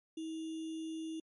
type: tone with sample-and-hold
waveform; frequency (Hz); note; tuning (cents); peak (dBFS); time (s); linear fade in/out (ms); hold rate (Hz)
sine; 320.6; E4; -48; -38; 0.17-1.2; 5; 3150
effects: MP3 48 kbps